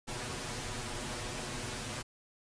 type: noise with comb filter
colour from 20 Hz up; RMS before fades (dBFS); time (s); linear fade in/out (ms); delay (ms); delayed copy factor
pink; -39; 0.07-2.03; 20; 8.2; +0.85
effects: resampled to 22050 Hz